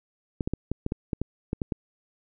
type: clicks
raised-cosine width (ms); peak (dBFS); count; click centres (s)
3; -14; 11; 0.408 / 0.475 / 0.536 / 0.716 / 0.864 / 0.921 / 1.132 / 1.216 / 1.531 / 1.618 / 1.722
effects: none